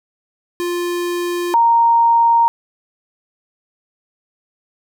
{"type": "tone pair in turn", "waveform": ["square", "sine"], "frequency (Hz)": [350, 929.5], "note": ["F4", "A#5"], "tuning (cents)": [4, -5], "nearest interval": "octave + perfect fourth", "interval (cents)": 1691, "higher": "second", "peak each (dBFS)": [-19, -9], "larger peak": "second", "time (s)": [[0.6, 1.54], [1.54, 2.48]], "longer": "neither", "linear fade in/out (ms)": 0, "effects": []}